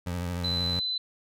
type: tone with vibrato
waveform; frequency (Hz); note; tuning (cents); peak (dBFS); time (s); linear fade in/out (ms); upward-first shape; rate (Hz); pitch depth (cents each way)
25% pulse; 88; F2; +14; -26; 0.06-0.8; 10; triangle; 13; 52
type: tone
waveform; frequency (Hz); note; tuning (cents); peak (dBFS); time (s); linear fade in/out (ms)
sine; 4022; B7; +31; -27; 0.44-0.98; 5
effects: none